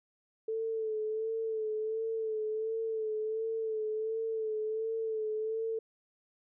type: tone with vibrato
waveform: sine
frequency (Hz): 440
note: A4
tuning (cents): 0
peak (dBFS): -31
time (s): 0.48-5.79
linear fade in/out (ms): 5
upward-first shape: sine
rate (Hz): 1.4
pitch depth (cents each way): 37
effects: none

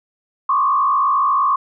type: tone with frequency modulation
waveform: sine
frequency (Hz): 1117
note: C#6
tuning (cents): +13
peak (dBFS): -13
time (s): 0.49-1.56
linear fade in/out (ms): 5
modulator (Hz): 54.2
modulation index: 1.3
effects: none

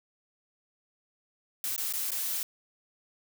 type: noise with dropouts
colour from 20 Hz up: blue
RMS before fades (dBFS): -32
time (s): 1.64-2.43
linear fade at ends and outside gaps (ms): 1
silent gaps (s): 1.763-1.779 / 1.926-1.936 / 2.107-2.117
effects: none

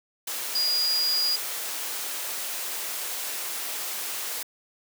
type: tone in noise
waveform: sine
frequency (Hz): 4866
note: D#8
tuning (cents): -39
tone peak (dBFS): -22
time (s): 0.55-1.36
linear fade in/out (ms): 5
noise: white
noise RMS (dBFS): -32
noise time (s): 0.27-4.43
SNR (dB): +7
effects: high-pass 400 Hz 12 dB/octave

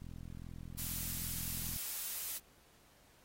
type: click train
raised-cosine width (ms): 5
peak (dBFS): -36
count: 75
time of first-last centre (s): 0.02-1.761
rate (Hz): 42.5
type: noise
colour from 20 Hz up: blue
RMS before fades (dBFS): -40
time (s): 0.77-2.39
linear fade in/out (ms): 20
effects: pink hiss -66 dBFS RMS until 3.24 s + AAC 48 kbps

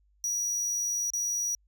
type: tone with dropouts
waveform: square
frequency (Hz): 5800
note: F#8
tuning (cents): -35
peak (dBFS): -28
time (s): 0.24-1.55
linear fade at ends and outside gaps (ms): 1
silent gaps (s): 1.103-1.135
effects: added 50 Hz sine -63 dBFS peak until 1.67 s

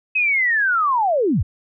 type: linear sweep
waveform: sine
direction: down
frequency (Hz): 2570 to 54.5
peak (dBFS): -15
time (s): 0.15-1.43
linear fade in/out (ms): 10
effects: none

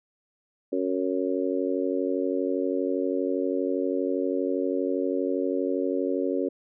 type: harmonic tone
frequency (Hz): 92.5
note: F#2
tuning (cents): 0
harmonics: 3 / 4 / 5 / 6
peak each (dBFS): -28 / -29 / -30 / -31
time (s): 0.72-6.49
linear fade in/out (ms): 10
effects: none

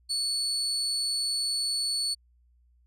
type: tone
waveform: 35% pulse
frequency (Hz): 4435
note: C#8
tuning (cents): 0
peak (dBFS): -25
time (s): 0.09-2.15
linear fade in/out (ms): 20
effects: added 60 Hz sine -60 dBFS peak until 2.86 s + resampled to 32000 Hz

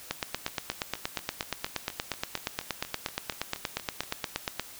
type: two click trains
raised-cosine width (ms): 0.2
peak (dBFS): -22 / -11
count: 16 / 39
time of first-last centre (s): 0.48-4.035 / 0.11-4.596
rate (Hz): 4.22 / 8.47
effects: white hiss -47 dBFS RMS until 4.79 s

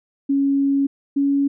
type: tone pair in turn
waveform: sine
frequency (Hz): 277.2 / 279.8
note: C#4 / C#4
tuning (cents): 0 / +16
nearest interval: unison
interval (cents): 16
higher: second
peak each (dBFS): -15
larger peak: neither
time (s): 0.29-0.87 / 1.16-1.48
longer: first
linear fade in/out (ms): 10
effects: none

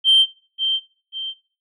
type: tone with echo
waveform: sine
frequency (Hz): 3136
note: G7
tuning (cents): 0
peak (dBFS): -9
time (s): 0.04-0.26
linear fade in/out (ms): 50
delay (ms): 540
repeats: 2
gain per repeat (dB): -8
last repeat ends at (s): 1.34
effects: noise-tail reverb RT60 0.4 s tail -18 dB re dry + tanh soft clip ceiling -6 dBFS

